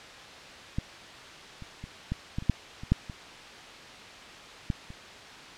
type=clicks; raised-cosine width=5 ms; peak=-16 / -29 / -27 / -17 / -18 / -27 / -9 / -27 / -9 / -26 / -15 / -30 dBFS; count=12; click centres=0.785 / 1.623 / 1.84 / 2.12 / 2.385 / 2.424 / 2.497 / 2.835 / 2.92 / 3.098 / 4.702 / 4.904 s; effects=white hiss -45 dBFS RMS until 5.57 s + low-pass 4000 Hz 12 dB/octave